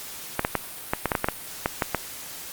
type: clicks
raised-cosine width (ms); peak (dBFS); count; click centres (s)
0.5; -6; 12; 0.394 / 0.449 / 0.553 / 0.935 / 1.057 / 1.118 / 1.152 / 1.244 / 1.286 / 1.659 / 1.822 / 1.947
effects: white hiss -38 dBFS RMS until 2.52 s + Opus 48 kbps